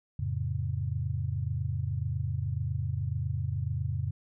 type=chord; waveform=sine; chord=F augmented; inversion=none; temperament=just; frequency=87.31 / 109.13 / 136.42 Hz; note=F2 / A2 / C#3; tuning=0 / -14 / -27 cents; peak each=-33 dBFS; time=0.19-4.11 s; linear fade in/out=5 ms; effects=none